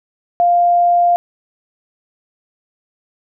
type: tone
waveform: sine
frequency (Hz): 699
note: F5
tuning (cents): +1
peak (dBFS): -9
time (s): 0.4-1.16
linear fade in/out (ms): 0
effects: none